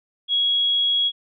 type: tone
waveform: sine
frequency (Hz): 3322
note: G#7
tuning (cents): 0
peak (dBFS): -17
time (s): 0.28-1.12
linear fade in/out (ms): 50
effects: none